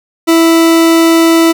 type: tone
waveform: 40% pulse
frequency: 329.6 Hz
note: E4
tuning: in tune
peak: -4 dBFS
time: 0.27-1.53 s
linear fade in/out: 20 ms
effects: none